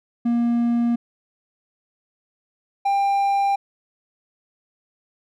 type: tone pair in turn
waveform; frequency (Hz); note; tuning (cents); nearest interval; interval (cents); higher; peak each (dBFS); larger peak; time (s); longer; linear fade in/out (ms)
triangle; 236.4 / 795.2; A#3 / G5; +24 / +25; octave + major sixth; 2101; second; -15 / -15; neither; 0.25-0.96 / 2.85-3.56; neither; 10
effects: none